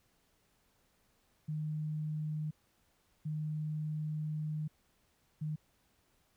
sine tone bursts at uneven times, 153.4 Hz, D#3, 24 cents flat, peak -34 dBFS, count 3, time 1.48-2.51 / 3.25-4.68 / 5.41-5.56 s, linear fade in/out 10 ms, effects pink hiss -73 dBFS RMS until 6.36 s

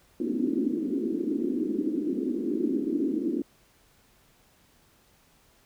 white band-pass noise, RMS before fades -28 dBFS, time 0.2-3.42 s, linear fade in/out 2 ms, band 230 to 350 Hz, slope 48 dB/octave, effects pink hiss -62 dBFS RMS until 5.65 s

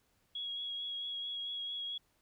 sine tone with vibrato, 3322 Hz, G#7, in tune, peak -37 dBFS, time 0.35-1.98 s, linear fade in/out 5 ms, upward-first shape triangle, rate 4.5 Hz, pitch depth 21 cents each way, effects pink hiss -74 dBFS RMS until 2.21 s

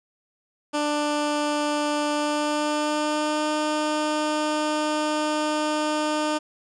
15% pulse tone with pitch glide, 296 to 304.1 Hz, D4 to D#4, +14 to -40 cents, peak -16 dBFS, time 0.73-6.39 s, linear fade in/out 20 ms, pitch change +46 cents, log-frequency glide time 2.11-3.48 s, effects resampled to 22050 Hz

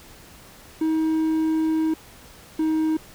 triangle tone pair in turn, 317.4 / 315 Hz, D#4 / D#4, +35 / +21 cents, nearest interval unison, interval 14 cents, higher first, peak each -17 dBFS, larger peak neither, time 0.81-1.94 / 2.59-2.97 s, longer first, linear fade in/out 5 ms, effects pink hiss -47 dBFS RMS until 3.14 s

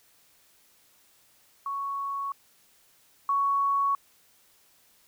sine tone pair in turn, 1111 / 1114.9 Hz, C#6 / C#6, +4 / +10 cents, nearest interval unison, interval 6 cents, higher second, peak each -29 / -22 dBFS, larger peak second, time 1.66-2.32 / 3.29-3.95 s, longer neither, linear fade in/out 2 ms, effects white hiss -62 dBFS RMS until 5.07 s

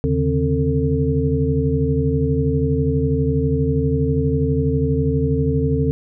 sine tone cluster, 78.7 / 138.1 / 150.4 / 264.4 / 447.7 Hz, D#2 / C#3 / D3 / C4 / A4, +20 / -6 / +42 / +18 / +30 cents, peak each -22 dBFS, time 0.04-5.91 s, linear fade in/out 0 ms, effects none

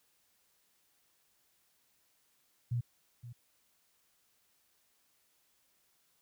sine tone with echo, 120.1 Hz, B2, 48 cents flat, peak -30 dBFS, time 2.71-2.81 s, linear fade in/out 10 ms, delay 520 ms, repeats 1, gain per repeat -14 dB, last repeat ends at 3.33 s, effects white hiss -73 dBFS RMS until 6.21 s

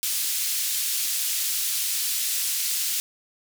white band-pass noise, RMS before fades -26 dBFS, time 0.03-3 s, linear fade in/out 0 ms, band 3100 to 16000 Hz, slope 12 dB/octave, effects none

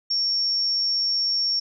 sine tone with amplitude modulation, 5490 Hz, F8, 31 cents flat, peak -19 dBFS, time 0.1-1.6 s, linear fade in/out 10 ms, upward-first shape sine, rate 95.9 Hz, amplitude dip 25%, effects none

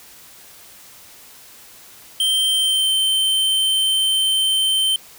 square tone with pitch glide, 3136 to 3104 Hz, G7 to G7, 0 to -18 cents, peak -16 dBFS, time 2.2-4.96 s, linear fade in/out 2 ms, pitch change -18 cents, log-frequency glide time 2.48-2.92 s, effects white hiss -44 dBFS RMS until 5.18 s

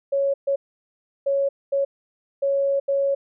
sine tone bursts at uneven times, 554.4 Hz, C#5, in tune, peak -18 dBFS, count 6, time 0.12-0.34 / 0.47-0.56 / 1.26-1.49 / 1.72-1.85 / 2.42-2.8 / 2.88-3.15 s, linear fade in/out 10 ms, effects none

